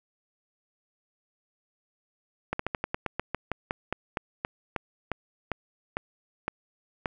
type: slowing click train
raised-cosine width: 0.5 ms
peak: -13 dBFS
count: 20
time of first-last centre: 2.53-7.058 s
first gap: 64 ms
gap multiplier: 1.13
effects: none